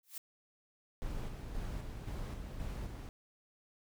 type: noise with exponential growth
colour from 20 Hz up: blue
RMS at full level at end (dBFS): -39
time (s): 0.03-0.18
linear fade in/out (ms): 5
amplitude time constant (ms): 31
type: noise with tremolo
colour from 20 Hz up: brown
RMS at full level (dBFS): -40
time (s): 1.02-3.09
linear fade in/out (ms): 0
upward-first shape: square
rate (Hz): 1.9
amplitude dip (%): 35
effects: none